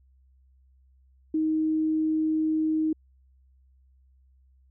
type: tone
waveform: sine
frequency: 313.8 Hz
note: D#4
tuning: 15 cents sharp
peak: -22 dBFS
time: 1.34-2.93 s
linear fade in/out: 5 ms
effects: added 65 Hz sine -57 dBFS peak until 4.7 s